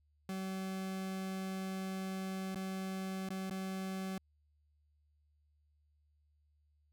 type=tone with dropouts; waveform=40% pulse; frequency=190 Hz; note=F#3; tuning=46 cents sharp; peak=-37 dBFS; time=0.29-4.18 s; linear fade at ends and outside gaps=2 ms; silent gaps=2.547-2.557 / 3.289-3.303 / 3.498-3.508 s; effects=added 74 Hz sine -70 dBFS peak until 6.92 s